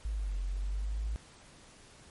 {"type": "linear two-way sweep", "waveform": "sine", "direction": "down then up", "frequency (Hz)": [54.6, 44.94, 54.6], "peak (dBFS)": -31, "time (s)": [0.05, 1.16], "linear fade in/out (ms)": 0, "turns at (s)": 0.39, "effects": ["pink hiss -56 dBFS RMS until 2.1 s", "MP3 48 kbps"]}